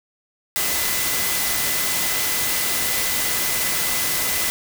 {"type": "tone in noise", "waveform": "sine", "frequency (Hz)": 2014, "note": "B6", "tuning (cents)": 33, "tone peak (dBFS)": -31, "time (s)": [0.56, 4.5], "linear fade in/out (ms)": 0, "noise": "white", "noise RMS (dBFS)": -22, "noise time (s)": [0.56, 4.5], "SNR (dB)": -12, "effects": []}